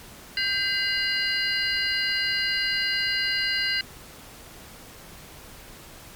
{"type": "tone cluster", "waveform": "sine", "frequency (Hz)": [1573, 2035, 2850, 4150, 4792], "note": ["G6", "C7", "F7", "C8", "D8"], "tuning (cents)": [6, -49, 34, -15, 34], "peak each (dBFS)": -29, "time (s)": [0.37, 3.81], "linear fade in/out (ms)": 2, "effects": ["pink hiss -45 dBFS RMS until 6.15 s", "MP3 96 kbps"]}